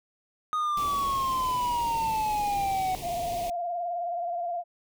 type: exponential sweep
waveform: triangle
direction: down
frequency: 1244.5 to 740 Hz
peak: -23 dBFS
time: 0.53-2.95 s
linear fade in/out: 0 ms
type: band-stop noise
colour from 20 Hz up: pink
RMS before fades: -39 dBFS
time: 0.77-3.5 s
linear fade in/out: 2 ms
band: 960 to 2100 Hz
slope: 48 dB/octave
type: tone with vibrato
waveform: sine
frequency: 695 Hz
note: F5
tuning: 9 cents flat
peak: -28 dBFS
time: 3.01-4.64 s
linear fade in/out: 50 ms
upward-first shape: sine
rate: 19 Hz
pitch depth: 51 cents each way
effects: none